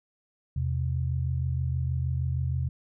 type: tone pair together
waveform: sine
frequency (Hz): 82.41 / 128.79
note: E2 / C3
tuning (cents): 0 / -27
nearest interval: minor sixth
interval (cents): 773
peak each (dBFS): -28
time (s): 0.56-2.69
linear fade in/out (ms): 5
effects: none